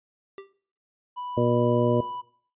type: tone with exponential decay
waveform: square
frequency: 392 Hz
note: G4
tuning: in tune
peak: -35 dBFS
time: 0.38-0.53 s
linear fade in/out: 1 ms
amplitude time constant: 32 ms
type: tone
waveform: triangle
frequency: 987.8 Hz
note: B5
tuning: in tune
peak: -30 dBFS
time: 1.16-2.22 s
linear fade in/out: 20 ms
type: harmonic tone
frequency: 120.3 Hz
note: B2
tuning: 45 cents flat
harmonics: 1 / 2 / 3 / 4 / 5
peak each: -26 / -26 / -26 / -26 / -26 dBFS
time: 1.37-2.01 s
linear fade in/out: 5 ms
effects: noise-tail reverb RT60 0.5 s tail -17 dB re dry + resampled to 8000 Hz